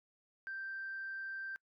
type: tone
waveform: sine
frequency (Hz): 1568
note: G6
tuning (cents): 0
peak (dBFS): -39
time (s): 0.47-1.56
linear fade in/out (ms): 0
effects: noise-tail reverb RT60 0.1 s tail -25 dB re dry + tanh soft clip ceiling -35 dBFS